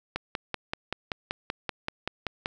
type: click train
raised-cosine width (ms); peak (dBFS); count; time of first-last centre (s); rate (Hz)
0.3; -13; 13; 0.16-2.459; 5.22
effects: none